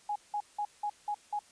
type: tone bursts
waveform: sine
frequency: 830.6 Hz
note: G#5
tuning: in tune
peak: -30 dBFS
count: 6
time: 0.09-1.392 s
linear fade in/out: 5 ms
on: 67 ms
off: 180 ms
effects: white hiss -60 dBFS RMS until 1.51 s + resampled to 22050 Hz